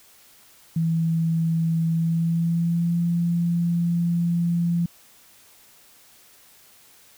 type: tone with pitch glide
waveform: sine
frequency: 164 to 171.16 Hz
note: E3 to F3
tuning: -9 to -35 cents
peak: -19 dBFS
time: 0.76-4.86 s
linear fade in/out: 5 ms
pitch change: +74 cents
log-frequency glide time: 1.9-2.99 s
effects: white hiss -53 dBFS RMS until 7.17 s